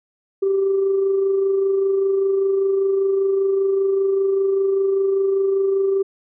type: tone with amplitude modulation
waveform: sine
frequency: 390 Hz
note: G4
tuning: 9 cents flat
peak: -13 dBFS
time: 0.42-6.03 s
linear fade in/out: 10 ms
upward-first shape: sine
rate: 25.1 Hz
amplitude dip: 35%
effects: tanh soft clip ceiling -11 dBFS